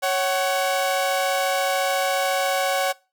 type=tone pair together; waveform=sawtooth; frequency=554.4 / 750.6 Hz; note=C#5 / F#5; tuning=0 / +25 cents; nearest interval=perfect fourth; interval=525 cents; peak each=-19 dBFS; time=0.02-2.93 s; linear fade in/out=20 ms; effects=noise-tail reverb RT60 0.3 s tail -23 dB re dry